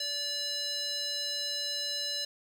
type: tone with band-pass filter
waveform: square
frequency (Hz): 578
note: D5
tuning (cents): -28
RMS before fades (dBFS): -34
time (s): 0-2.25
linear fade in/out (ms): 5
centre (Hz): 4600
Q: 5.4
effects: 9-bit